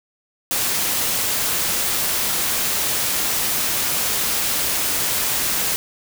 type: noise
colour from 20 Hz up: white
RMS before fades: -21 dBFS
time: 0.51-5.76 s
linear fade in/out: 0 ms
effects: none